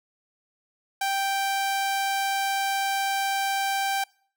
sawtooth tone, 784 Hz, G5, in tune, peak -20 dBFS, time 1.01-4.04 s, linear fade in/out 5 ms, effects noise-tail reverb RT60 0.5 s tail -25 dB re dry

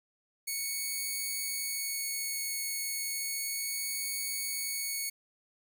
5% pulse tone with vibrato, 2217 Hz, C#7, in tune, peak -23 dBFS, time 0.47-5.1 s, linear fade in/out 10 ms, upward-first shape sine, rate 0.33 Hz, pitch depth 8 cents each way, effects none

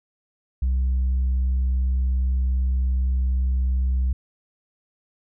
sine tone with tanh clipping, 64.1 Hz, C2, 35 cents flat, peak -19 dBFS, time 0.62-4.13 s, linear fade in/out 5 ms, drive 1 dB, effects none

